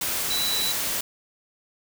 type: tone in noise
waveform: sine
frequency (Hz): 3951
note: B7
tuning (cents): 0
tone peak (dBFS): -25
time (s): 0.3-0.72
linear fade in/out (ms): 5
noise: white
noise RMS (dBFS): -27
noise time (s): 0.01-1.01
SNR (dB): -1
effects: none